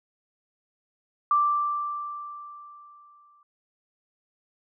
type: tone with exponential decay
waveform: sine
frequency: 1174.7 Hz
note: D6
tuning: in tune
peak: -17 dBFS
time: 1.31-3.43 s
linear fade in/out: 2 ms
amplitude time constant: 460 ms
effects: none